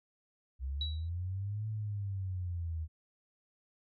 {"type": "linear two-way sweep", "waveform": "sine", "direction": "up then down", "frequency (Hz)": [63.5, 109.4, 78.2], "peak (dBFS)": -34, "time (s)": [0.59, 2.88], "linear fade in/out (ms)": 50, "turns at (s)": 1.68}
{"type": "tone with exponential decay", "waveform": "sine", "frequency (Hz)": 3903, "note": "B7", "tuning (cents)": -21, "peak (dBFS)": -32, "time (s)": [0.81, 1.09], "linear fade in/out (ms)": 2, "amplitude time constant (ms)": 60}
{"effects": []}